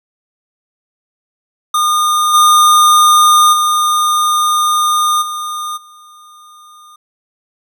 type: tone with level steps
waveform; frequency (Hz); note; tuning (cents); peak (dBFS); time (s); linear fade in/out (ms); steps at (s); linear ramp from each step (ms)
square; 1218; D#6; -37; -11 / -6 / -11 / -20 / -38; 1.74-6.96; 5; 2.33 / 3.52 / 5.21 / 5.76; 20
effects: none